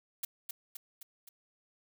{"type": "noise with echo", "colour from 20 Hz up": "blue", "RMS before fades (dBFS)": -35, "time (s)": [0.23, 0.25], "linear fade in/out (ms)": 5, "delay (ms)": 260, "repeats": 4, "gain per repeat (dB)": -4, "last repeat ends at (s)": 1.29, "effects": []}